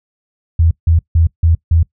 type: tone bursts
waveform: sine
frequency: 82.41 Hz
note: E2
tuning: in tune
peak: -7 dBFS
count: 5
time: 0.59-1.83 s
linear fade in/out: 5 ms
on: 120 ms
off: 160 ms
effects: noise-tail reverb RT60 0.1 s tail -22 dB re dry